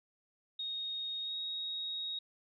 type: tone with pitch glide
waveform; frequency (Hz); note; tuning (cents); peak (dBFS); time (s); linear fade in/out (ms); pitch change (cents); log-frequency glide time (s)
sine; 3729 to 3770; A#7 to A#7; 0 to +19; -36; 0.59-2.19; 5; +19; 1.21-1.35
effects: none